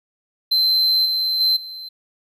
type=tone with level steps; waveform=triangle; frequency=4092 Hz; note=C8; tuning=39 cents flat; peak=-13 / -17 / -13 / -30 dBFS; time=0.51-1.89 s; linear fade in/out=10 ms; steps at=1.05 / 1.4 / 1.56 s; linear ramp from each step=10 ms; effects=none